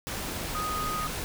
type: tone in noise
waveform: sine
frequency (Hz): 1244.5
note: D#6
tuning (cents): 0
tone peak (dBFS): -30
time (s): 0.55-1.07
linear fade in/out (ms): 0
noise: pink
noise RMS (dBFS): -34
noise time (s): 0.07-1.24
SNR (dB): +1
effects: none